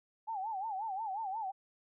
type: tone with vibrato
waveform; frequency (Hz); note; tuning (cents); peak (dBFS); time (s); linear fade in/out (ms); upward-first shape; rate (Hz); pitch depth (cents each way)
sine; 826; G#5; -10; -35; 0.27-1.52; 20; sine; 5.6; 170
effects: none